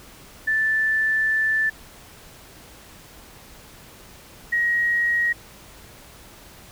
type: tone pair in turn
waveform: sine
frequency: 1760 / 1891.8 Hz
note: A6 / A#6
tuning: 0 / +25 cents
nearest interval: minor second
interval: 125 cents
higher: second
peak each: -18 dBFS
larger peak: neither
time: 0.47-1.7 / 4.52-5.33 s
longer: first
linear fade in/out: 10 ms
effects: pink hiss -46 dBFS RMS until 6.71 s